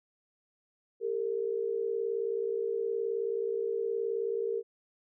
sine tone pair together, 399.1 / 458.1 Hz, G4 / A#4, +31 / -30 cents, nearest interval major second, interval 239 cents, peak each -33 / -31 dBFS, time 1-4.63 s, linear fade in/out 50 ms, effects none

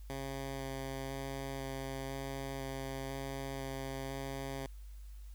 10% pulse tone with vibrato, 135.3 Hz, C#3, 42 cents flat, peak -31 dBFS, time 0.1-4.66 s, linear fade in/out 0 ms, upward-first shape square, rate 1 Hz, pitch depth 9 cents each way, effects added 50 Hz sine -46 dBFS peak until 5.34 s + white hiss -67 dBFS RMS until 5.34 s

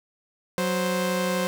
sawtooth tone pair together, 185.01 / 523.3 Hz, F#3 / C5, 0 / 0 cents, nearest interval octave + tritone, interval 1800 cents, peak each -22 dBFS, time 0.58-1.47 s, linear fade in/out 0 ms, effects none

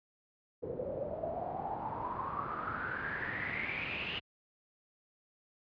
pink noise with low-pass filter sweep, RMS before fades -38 dBFS, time 0.62-4.2 s, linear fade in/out 20 ms, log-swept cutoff 470 to 2900 Hz, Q 9.9, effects high-pass 80 Hz 12 dB/octave + resampled to 11025 Hz

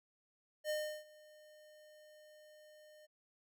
square tone with ADSR envelope, 609 Hz, D#5, 37 cents flat, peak -35 dBFS, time 0.64-3.07 s, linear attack 59 ms, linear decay 340 ms, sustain -24 dB, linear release 22 ms, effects none

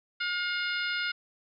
harmonic tone with a mistuned harmonic, 714 Hz, F5, 38 cents sharp, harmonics 2 / 3 / 4 / 5 / 6 / 7, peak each -31 / -35 / -37 / -39 / -41 / -42 dBFS, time 0.2-1.12 s, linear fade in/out 10 ms, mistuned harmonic 6, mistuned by -32 cents, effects none

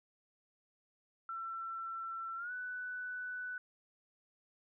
sine tone with pitch glide, 1344 to 1491.3 Hz, E6 to F#6, +33 to +13 cents, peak -39 dBFS, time 1.29-3.58 s, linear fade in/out 2 ms, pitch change +180 cents, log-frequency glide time 2.36-2.52 s, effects none

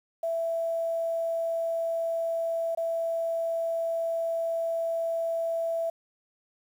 sine tone with dropouts, 663 Hz, E5, 10 cents sharp, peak -26 dBFS, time 0.23-5.9 s, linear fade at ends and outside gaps 5 ms, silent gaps 2.75-2.773 s, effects 9-bit

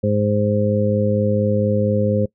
harmonic tone, 104.3 Hz, G#2, 8 cents sharp, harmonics 1 / 2 / 3 / 4 / 5, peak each -20 / -20 / -30 / -25 / -20 dBFS, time 0.03-2.26 s, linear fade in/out 10 ms, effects noise-tail reverb RT60 0.1 s tail -22 dB re dry

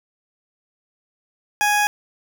20% pulse tone, 830.6 Hz, G#5, in tune, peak -11 dBFS, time 1.61-1.87 s, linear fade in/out 0 ms, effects none

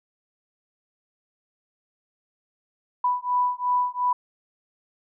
sine beating tone pair, 987.8 / 990.6 Hz, B5 / B5, 0 / +5 cents, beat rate 2.8 Hz, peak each -24 / -24 dBFS, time 3.04-4.13 s, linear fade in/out 5 ms, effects none

